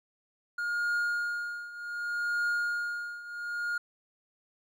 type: tone with tremolo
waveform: triangle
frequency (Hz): 1423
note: F6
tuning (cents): +32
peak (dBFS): -24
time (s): 0.58-3.78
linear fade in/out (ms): 5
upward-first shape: triangle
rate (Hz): 0.66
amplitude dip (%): 85
effects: none